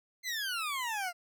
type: exponential sweep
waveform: 20% pulse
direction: down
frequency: 2104 to 683 Hz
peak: -28 dBFS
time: 0.23-1.13 s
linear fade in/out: 50 ms
effects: none